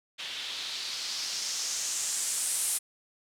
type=noise with low-pass filter sweep; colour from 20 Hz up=blue; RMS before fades=-33 dBFS; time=0.18-2.79 s; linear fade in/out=20 ms; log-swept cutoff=3200 to 10000 Hz; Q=2.5; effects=none